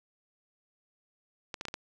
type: clicks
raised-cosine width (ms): 0.2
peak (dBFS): -19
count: 5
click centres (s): 1.542 / 1.611 / 1.653 / 1.684 / 1.741
effects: none